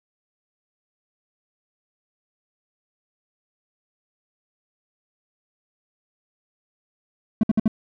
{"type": "tone bursts", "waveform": "triangle", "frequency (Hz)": 218.3, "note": "A3", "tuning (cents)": -13, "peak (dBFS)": -12, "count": 4, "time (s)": [7.41, 7.679], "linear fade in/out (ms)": 2, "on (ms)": 23, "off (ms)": 59, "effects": []}